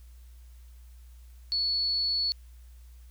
sine tone, 4414 Hz, C#8, 8 cents flat, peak -25 dBFS, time 1.52-2.32 s, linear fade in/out 0 ms, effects added 60 Hz sine -47 dBFS peak until 3.1 s + white hiss -65 dBFS RMS until 3.1 s

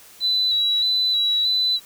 sine tone with vibrato, 3951 Hz, B7, in tune, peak -17 dBFS, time 0.2-1.8 s, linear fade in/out 50 ms, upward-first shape square, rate 1.6 Hz, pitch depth 22 cents each way, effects white hiss -47 dBFS RMS until 1.85 s

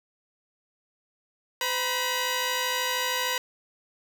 10% pulse tone pair together, 508.5 / 964 Hz, C5 / B5, -50 / -42 cents, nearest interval major seventh, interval 1108 cents, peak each -21 / -19 dBFS, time 1.61-3.38 s, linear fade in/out 2 ms, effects none

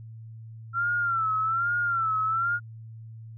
sine tone with vibrato, 1354 Hz, E6, 46 cents sharp, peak -23 dBFS, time 0.73-2.6 s, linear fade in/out 50 ms, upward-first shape sine, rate 1.2 Hz, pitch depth 91 cents each way, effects added 112 Hz sine -40 dBFS peak until 3.37 s

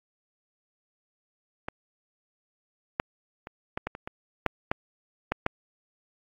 clicks, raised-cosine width 0.5 ms, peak -17 / -9 / -24 / -15 / -15 / -23 / -20 / -7 / -10 / -10 / -9 dBFS, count 11, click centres 1.685 / 2.999 / 3.471 / 3.775 / 3.87 / 3.951 / 4.075 / 4.463 / 4.715 / 5.32 / 5.464 s, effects AAC 48 kbps

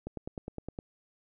click train, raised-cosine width 2 ms, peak -24 dBFS, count 8, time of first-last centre 0.07-0.789 s, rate 9.74 Hz, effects none

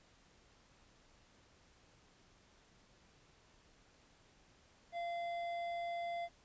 triangle tone with hard clipping, 688 Hz, F5, 26 cents flat, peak -40 dBFS, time 4.92-6.29 s, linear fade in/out 50 ms, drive 13 dB, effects pink hiss -67 dBFS RMS until 6.44 s + resampled to 16000 Hz

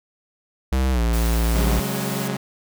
square tone with pitch glide, 65.41 to 57.27 Hz, C2 to A#1, 0 to -30 cents, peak -18 dBFS, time 0.72-1.8 s, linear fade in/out 5 ms, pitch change -230 cents, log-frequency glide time 0.92-1.01 s
white noise, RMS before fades -33 dBFS, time 1.13-2.28 s, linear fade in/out 5 ms
sawtooth chord, C# suspended fourth, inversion none, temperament equal with one note detuned, 135.58 / 185 / 207.7 Hz, C#3 / F#3 / G#3, -38 / 0 / 0 cents, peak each -24 dBFS, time 1.55-2.37 s, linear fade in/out 5 ms
effects none

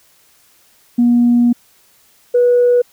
sine tone pair in turn, 240 / 487.8 Hz, B3 / B4, -49 / -21 cents, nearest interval octave, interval 1228 cents, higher second, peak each -7 dBFS, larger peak neither, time 0.98-1.53 / 2.34-2.82 s, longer first, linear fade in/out 10 ms, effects tanh soft clip ceiling -4 dBFS + white hiss -52 dBFS RMS until 2.92 s

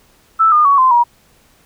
sine tone with pitch steps, 1318.5 / 1216.1 / 1121.6 / 1034.5 / 954.1 Hz, E6 / D#6 / C#6 / C6 / A#5, 0 / -40 / +20 / -20 / +40 cents, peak -7 dBFS, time 0.39-1.04 s, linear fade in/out 20 ms, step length 130 ms, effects pink hiss -52 dBFS RMS until 1.65 s

